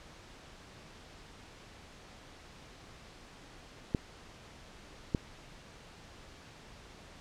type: clicks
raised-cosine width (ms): 3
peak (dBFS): -15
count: 2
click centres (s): 3.948 / 5.148
effects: pink hiss -53 dBFS RMS until 7.2 s + low-pass 6000 Hz 12 dB/octave